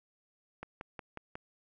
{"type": "click train", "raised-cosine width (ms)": 0.5, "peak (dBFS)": -26, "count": 5, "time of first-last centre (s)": [0.63, 1.355], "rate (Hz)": 5.52, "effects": []}